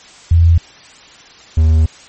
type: tone pair in turn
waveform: sine / triangle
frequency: 83.9 / 79.19 Hz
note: E2 / D#2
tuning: +31 / +31 cents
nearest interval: minor second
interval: 100 cents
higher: first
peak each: -5 dBFS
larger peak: neither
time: 0.31-0.58 / 1.57-1.86 s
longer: second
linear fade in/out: 5 ms
effects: white hiss -40 dBFS RMS until 2.08 s + MP3 32 kbps